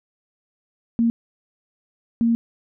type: tone bursts at uneven times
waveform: sine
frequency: 231.7 Hz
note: A#3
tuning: 10 cents flat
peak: -15 dBFS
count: 2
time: 0.99-1.1 / 2.21-2.35 s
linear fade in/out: 0 ms
effects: none